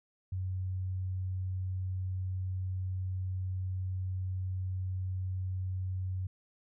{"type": "tone", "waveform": "sine", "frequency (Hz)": 93.1, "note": "F#2", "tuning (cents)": 11, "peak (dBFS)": -32, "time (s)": [0.32, 6.27], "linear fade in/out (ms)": 5, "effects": []}